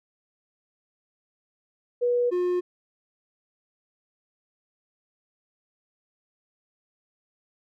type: tone pair in turn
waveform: sine / triangle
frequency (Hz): 486 / 357.9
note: B4 / F4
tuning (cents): -28 / +42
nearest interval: perfect fourth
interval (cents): 530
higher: first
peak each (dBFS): -20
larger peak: neither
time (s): 2.01-2.31 / 2.31-2.61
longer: neither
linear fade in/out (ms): 20
effects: none